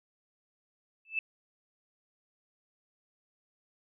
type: tone with exponential growth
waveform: sine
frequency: 2633 Hz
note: E7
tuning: 3 cents flat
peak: -24 dBFS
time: 1.05-1.19 s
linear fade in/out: 2 ms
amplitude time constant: 29 ms
effects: none